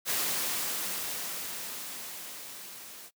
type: noise with level ramp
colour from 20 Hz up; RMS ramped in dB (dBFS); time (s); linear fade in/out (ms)
white; -29 to -47; 0.05-3.11; 50
effects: noise-tail reverb RT60 0.1 s tail -23 dB re dry + high-pass 150 Hz 12 dB/octave